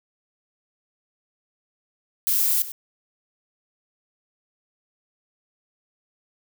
violet noise with echo, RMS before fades -21 dBFS, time 2.27-2.62 s, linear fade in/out 0 ms, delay 99 ms, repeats 1, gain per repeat -14 dB, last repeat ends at 2.719 s, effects none

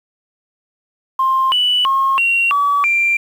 sine tone with pitch steps, 1056 / 2965 / 1079 / 2748 / 1142 / 2369 Hz, C6 / F#7 / C#6 / F7 / D6 / D7, +16 / +3 / -47 / -29 / -49 / +14 cents, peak -11 dBFS, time 1.19-3.17 s, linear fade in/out 5 ms, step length 330 ms, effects tanh soft clip ceiling -7 dBFS + 7-bit

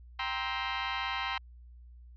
20% pulse chord, C dominant seventh, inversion second, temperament just, 784.9 / 941.9 / 1046.5 / 1308.1 Hz, G5 / Bb5 / C6 / E6, +2 / +18 / 0 / -14 cents, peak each -33 / -33 / -31 / -34 dBFS, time 0.19-1.38 s, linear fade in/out 5 ms, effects added 60 Hz sine -49 dBFS peak until 2.16 s + resampled to 11025 Hz

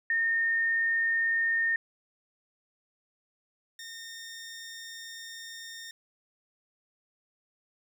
sine / 15% pulse tone pair in turn, 1829 / 1829 Hz, A#6 / A#6, -33 / -33 cents, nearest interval unison, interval 0 cents, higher neither, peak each -24 / -35 dBFS, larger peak first, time 0.1-1.76 / 3.79-5.91 s, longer second, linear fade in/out 2 ms, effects none

